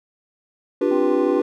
triangle chord, G dominant seventh, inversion second, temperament just, 294 / 352.8 / 392 / 490 Hz, D4 / F4 / G4 / B4, +2 / +18 / 0 / -14 cents, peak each -20 dBFS, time 0.81-1.42 s, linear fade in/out 5 ms
harmonic tone, 261.6 Hz, C4, in tune, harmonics 1 / 3 / 4, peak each -27 / -32 / -33 dBFS, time 0.91-1.4 s, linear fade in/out 5 ms
effects none

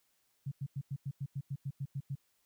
sine tone bursts, 138.2 Hz, C#3, 5 cents flat, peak -34 dBFS, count 12, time 0.46-2.155 s, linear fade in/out 10 ms, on 56 ms, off 93 ms, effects white hiss -75 dBFS RMS until 2.45 s

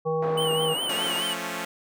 harmonic tone, 159.4 Hz, D#3, 42 cents sharp, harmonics 1 / 3 / 5 / 7, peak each -31 / -24 / -33 / -34 dBFS, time 0.05-0.75 s, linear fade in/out 20 ms
pink band-pass noise, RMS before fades -36 dBFS, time 0.22-1.21 s, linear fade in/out 5 ms, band 400 to 1100 Hz, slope 12 dB/octave
square tone with vibrato, 2962 Hz, F#7, 1 cent sharp, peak -27 dBFS, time 0.37-1.34 s, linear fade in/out 10 ms, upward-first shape triangle, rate 4.8 Hz, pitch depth 100 cents each way
5% pulse chord, F augmented, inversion none, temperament equal, 174.61 / 220 / 277.2 Hz, F3 / A3 / C#4, 0 / 0 / 0 cents, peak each -23 dBFS, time 0.89-1.65 s, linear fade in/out 5 ms
effects none

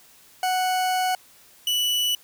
40% pulse tone pair in turn, 740 / 2960 Hz, F#5 / F#7, 0 / 0 cents, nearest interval 2 octaves, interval 2400 cents, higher second, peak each -20 dBFS, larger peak neither, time 0.43-1.15 / 1.67-2.15 s, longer first, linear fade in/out 2 ms, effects white hiss -53 dBFS RMS until 2.23 s

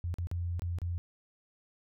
sine tone with dropouts, 86.8 Hz, F2, 10 cents flat, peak -31 dBFS, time 0.04-0.98 s, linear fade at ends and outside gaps 0 ms, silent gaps 0.141-0.185 / 0.271-0.314 / 0.595-0.62 / 0.786-0.817 s, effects none

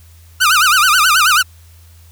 sawtooth tone with vibrato, 1348 Hz, E6, 38 cents sharp, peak -5 dBFS, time 0.4-1.43 s, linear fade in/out 20 ms, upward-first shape sine, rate 9.3 Hz, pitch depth 220 cents each way, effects added 83 Hz sine -40 dBFS peak until 2.11 s + white hiss -50 dBFS RMS until 2.11 s

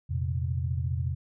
sine chord, F suspended fourth, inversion none, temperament equal with one note detuned, 86.06 / 116.54 / 130.81 Hz, F2 / Bb2 / C3, -25 / 0 / 0 cents, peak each -29 / -34 / -31 dBFS, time 0.09-1.15 s, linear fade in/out 20 ms, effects none

